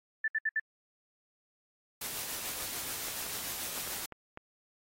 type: tone bursts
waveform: sine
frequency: 1762 Hz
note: A6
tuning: 2 cents sharp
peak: -27 dBFS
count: 4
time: 0.24-0.598 s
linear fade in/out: 5 ms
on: 40 ms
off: 66 ms
type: noise with tremolo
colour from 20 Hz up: white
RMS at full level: -37 dBFS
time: 2.01-4.06 s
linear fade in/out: 5 ms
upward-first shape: triangle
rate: 6.9 Hz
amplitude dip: 30%
type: clicks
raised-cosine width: 0.5 ms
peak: -28 dBFS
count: 6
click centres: 3.084 / 3.265 / 3.777 / 3.875 / 4.123 / 4.374 s
effects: AAC 48 kbps